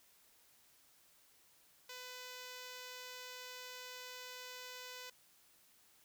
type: tone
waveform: 5% pulse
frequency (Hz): 501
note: B4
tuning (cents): +25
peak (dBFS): -36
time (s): 1.89-5.1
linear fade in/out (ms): 5
effects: white hiss -68 dBFS RMS until 6.04 s